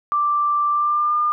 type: tone with pitch glide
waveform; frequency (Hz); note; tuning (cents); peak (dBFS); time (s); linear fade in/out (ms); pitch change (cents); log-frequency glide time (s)
sine; 1176 to 1206.3; D6 to D6; +2 to +46; -16; 0.12-1.32; 0; +44; 0.71-1.16
effects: none